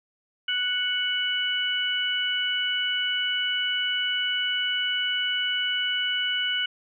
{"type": "harmonic tone", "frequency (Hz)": 740, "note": "F#5", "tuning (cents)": 0, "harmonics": [2, 3, 4], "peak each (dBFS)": [-29, -33, -25], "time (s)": [0.48, 6.66], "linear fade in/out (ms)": 5, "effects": []}